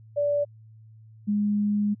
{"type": "tone pair in turn", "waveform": "sine", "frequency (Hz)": [580, 206.8], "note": ["D5", "G#3"], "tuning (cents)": [-22, -7], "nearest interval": "octave + tritone", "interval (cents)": 1785, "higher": "first", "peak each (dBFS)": -21, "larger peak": "neither", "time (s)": [[0.16, 0.45], [1.27, 1.95]], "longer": "second", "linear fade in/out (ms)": 20, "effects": ["added 110 Hz sine -47 dBFS peak until 2 s"]}